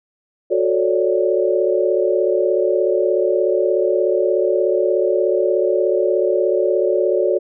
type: chord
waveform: sine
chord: D major seventh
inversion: first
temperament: just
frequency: 367.1 / 440.5 / 550.6 / 587.3 Hz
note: F#4 / A4 / C#5 / D5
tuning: -14 / +2 / -12 / 0 cents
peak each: -18 / -20 / -20 / -21 dBFS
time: 0.5-7.39 s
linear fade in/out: 20 ms
effects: none